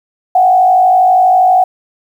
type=tone with frequency modulation; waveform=sine; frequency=740 Hz; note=F#5; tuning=in tune; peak=-5 dBFS; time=0.35-1.64 s; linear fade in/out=5 ms; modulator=52.4 Hz; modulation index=0.59; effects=7-bit